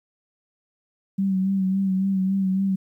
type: tone with vibrato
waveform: sine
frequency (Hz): 191.6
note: G3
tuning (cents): -39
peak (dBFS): -19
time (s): 1.18-2.76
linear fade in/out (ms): 10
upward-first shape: sine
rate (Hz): 3.6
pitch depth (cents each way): 37
effects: 10-bit